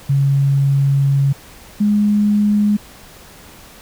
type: tone pair in turn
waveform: sine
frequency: 138.59 / 207.7 Hz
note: C#3 / G#3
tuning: 0 / 0 cents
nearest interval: perfect fifth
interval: 700 cents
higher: second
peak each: -11 dBFS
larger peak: neither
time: 0.09-1.33 / 1.8-2.77 s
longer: first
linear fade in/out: 10 ms
effects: pink hiss -41 dBFS RMS until 3.81 s